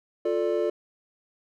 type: chord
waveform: triangle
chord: D minor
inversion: first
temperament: just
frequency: 352.4 / 440.5 / 587.3 Hz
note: F4 / A4 / D5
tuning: +16 / +2 / 0 cents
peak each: -25 / -25 / -26 dBFS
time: 0.25-0.7 s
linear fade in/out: 5 ms
effects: none